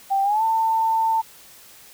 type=tone with pitch glide; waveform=sine; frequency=784 to 895.4 Hz; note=G5 to A5; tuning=0 to +30 cents; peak=-17 dBFS; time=0.1-1.22 s; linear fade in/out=20 ms; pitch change=+230 cents; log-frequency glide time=0.23-0.43 s; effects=white hiss -47 dBFS RMS until 1.93 s